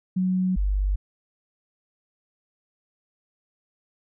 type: tone pair in turn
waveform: sine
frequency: 185 / 49 Hz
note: F#3 / G1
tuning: 0 / 0 cents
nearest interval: octave + major seventh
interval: 2300 cents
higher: first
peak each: -20 dBFS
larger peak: neither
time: 0.16-0.56 / 0.56-0.96 s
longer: neither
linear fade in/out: 10 ms
effects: none